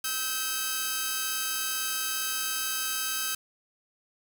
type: tone pair together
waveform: 5% pulse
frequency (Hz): 1288.7 / 1558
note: E6 / G6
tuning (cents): -40 / -11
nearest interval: minor third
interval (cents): 329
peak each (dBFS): -20 / -20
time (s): 0.04-3.35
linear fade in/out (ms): 5
effects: 7-bit